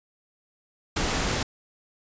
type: noise with ADSR envelope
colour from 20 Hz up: pink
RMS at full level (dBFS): -23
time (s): 0.96-1.43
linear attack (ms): 9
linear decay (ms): 11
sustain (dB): -3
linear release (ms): 4
effects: resampled to 16000 Hz